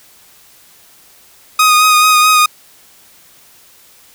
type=tone with vibrato; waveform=sawtooth; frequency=1244.5 Hz; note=D#6; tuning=in tune; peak=-3 dBFS; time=1.59-2.46 s; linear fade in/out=5 ms; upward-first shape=sine; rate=4.6 Hz; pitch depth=21 cents each way; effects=white hiss -45 dBFS RMS until 4.14 s